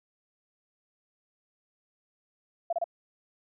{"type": "tone bursts", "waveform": "sine", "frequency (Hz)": 680, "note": "F5", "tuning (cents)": -46, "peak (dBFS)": -25, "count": 3, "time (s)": [2.7, 2.842], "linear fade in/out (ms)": 5, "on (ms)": 28, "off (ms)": 29, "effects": []}